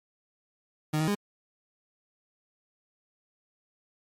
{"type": "tone with pitch steps", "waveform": "30% pulse", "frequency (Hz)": [153.5, 157.2, 204.3], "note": ["D#3", "D#3", "G#3"], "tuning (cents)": [-23, 18, -28], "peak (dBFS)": -22, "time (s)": [0.93, 1.152], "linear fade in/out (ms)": 10, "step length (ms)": 74, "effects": ["MP3 64 kbps"]}